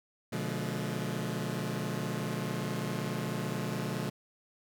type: chord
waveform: sawtooth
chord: B diminished seventh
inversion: none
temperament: just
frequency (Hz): 123.47 / 148.16 / 177.8 / 213.4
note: B2 / D3 / F3 / Ab3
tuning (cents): 0 / +16 / +31 / +47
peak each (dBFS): -34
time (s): 0.32-4.1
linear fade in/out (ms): 10
effects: none